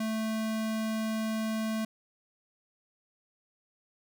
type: tone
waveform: square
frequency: 220 Hz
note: A3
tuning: in tune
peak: -30 dBFS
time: 0-1.85 s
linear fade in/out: 5 ms
effects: none